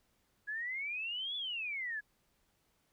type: exponential two-way sweep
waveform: sine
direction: up then down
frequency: 1660 to 3475 to 1660 Hz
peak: -36 dBFS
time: 0.47-2.01 s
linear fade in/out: 20 ms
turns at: 1.36 s
effects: pink hiss -75 dBFS RMS until 2.92 s